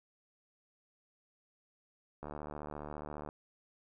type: click train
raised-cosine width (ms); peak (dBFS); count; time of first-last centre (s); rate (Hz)
1; -29; 80; 2.23-3.289; 74.6
effects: none